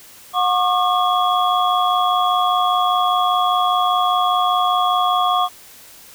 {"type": "tone cluster", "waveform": "sine", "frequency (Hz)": [725, 1090, 1195, 3344], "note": ["F#5", "C#6", "D6", "G#7"], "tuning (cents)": [-35, -29, 30, 11], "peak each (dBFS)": [-18, -19, -20, -25], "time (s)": [0.33, 5.49], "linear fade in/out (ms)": 50, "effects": ["white hiss -43 dBFS RMS until 6.14 s"]}